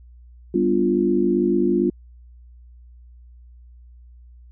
sine chord, G dominant seventh, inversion none, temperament equal, 196 / 246.9 / 293.7 / 349.2 Hz, G3 / B3 / D4 / F4, 0 / 0 / 0 / 0 cents, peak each -23 / -23 / -24 / -19 dBFS, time 0.54-1.9 s, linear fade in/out 5 ms, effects added 60 Hz sine -43 dBFS peak until 4.51 s

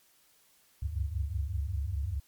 sine tone cluster, 66.8 / 71.9 / 92.4 / 97.9 Hz, C2 / D2 / F#2 / G2, +36 / -36 / -2 / -2 cents, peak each -38 / -32 / -39 / -37 dBFS, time 0.82-2.2 s, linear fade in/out 10 ms, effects white hiss -65 dBFS RMS until 2.27 s + MP3 96 kbps

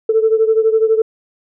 sine beating tone pair, 440 / 452 Hz, A4 / A4, 0 / +47 cents, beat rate 12 Hz, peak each -11 / -15 dBFS, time 0.09-1.02 s, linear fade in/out 5 ms, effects tanh soft clip ceiling -3 dBFS

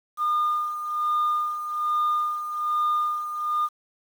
sine tone with tremolo, 1214 Hz, D#6, 43 cents flat, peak -18 dBFS, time 0.17-3.69 s, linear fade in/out 50 ms, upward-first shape sine, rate 1.2 Hz, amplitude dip 70%, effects tanh soft clip ceiling -18 dBFS + 8-bit

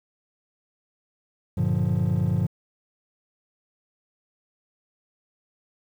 triangle chord, G minor seventh, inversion none, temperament just, 98 / 117.6 / 147 / 176.4 Hz, G2 / Bb2 / D3 / F3, 0 / +16 / +2 / +18 cents, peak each -23 dBFS, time 1.57-2.47 s, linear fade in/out 10 ms, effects tanh soft clip ceiling -14 dBFS + 9-bit

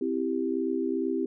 sine chord, C major, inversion none, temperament equal, 261.6 / 329.6 / 392 Hz, C4 / E4 / G4, 0 / 0 / 0 cents, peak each -30 dBFS, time 0.01-1.26 s, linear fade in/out 5 ms, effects none

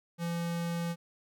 square tone, 170 Hz, F3, 46 cents flat, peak -32 dBFS, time 0.18-0.96 s, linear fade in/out 50 ms, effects none

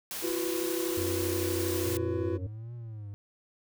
white noise, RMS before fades -37 dBFS, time 0.11-1.97 s, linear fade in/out 0 ms
triangle chord, E suspended second, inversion none, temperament equal with one note detuned, 337.5 / 370 / 493.9 Hz, E4 / F#4 / B4, +41 / 0 / 0 cents, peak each -30 / -32 / -36 dBFS, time 0.22-2.38 s, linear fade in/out 20 ms
harmonic tone, 91.5 Hz, F#2, 19 cents flat, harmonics 1 / 3 / 5 / 6, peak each -34 / -44 / -48 / -50 dBFS, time 0.97-2.47 s, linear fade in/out 5 ms
triangle tone with vibrato, 110 Hz, A2, in tune, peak -36 dBFS, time 1.85-3.14 s, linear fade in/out 0 ms, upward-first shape triangle, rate 1.4 Hz, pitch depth 160 cents each way
effects none

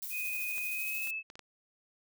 violet noise with tremolo, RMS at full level -39 dBFS, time 0.02-1.11 s, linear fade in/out 5 ms, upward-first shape square, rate 13 Hz, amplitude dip 25%
sine tone with pitch glide, 2494 to 2609 Hz, D#7 to E7, +3 to -18 cents, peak -34 dBFS, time 0.1-1.23 s, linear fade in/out 50 ms, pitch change +79 cents, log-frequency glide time 0.69-1.09 s
clicks, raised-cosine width 0.2 ms, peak -30 dBFS, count 5, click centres 0.581 / 1.073 / 1.301 / 1.355 / 1.393 s
effects none

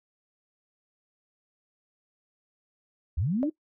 sine linear sweep, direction up, 62.3 to 326.9 Hz, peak -24 dBFS, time 3.17-3.5 s, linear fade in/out 10 ms
sine tone with exponential decay, 587.3 Hz, D5, in tune, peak -24 dBFS, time 3.43-3.51 s, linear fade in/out 0 ms, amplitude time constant 16 ms
effects noise-tail reverb RT60 0.1 s tail -21 dB re dry

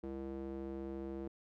square tone with band-pass filter, 67.2 Hz, C2, 47 cents sharp, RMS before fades -43 dBFS, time 0.03-1.28 s, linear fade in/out 5 ms, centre 360 Hz, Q 2.2, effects none

